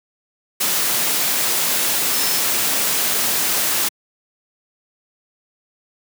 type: tone in noise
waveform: sine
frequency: 5274 Hz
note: E8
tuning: in tune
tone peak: -26 dBFS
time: 2.13-2.4 s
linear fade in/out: 10 ms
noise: white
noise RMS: -19 dBFS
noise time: 0.6-3.89 s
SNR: -10 dB
effects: high-pass 150 Hz 12 dB/octave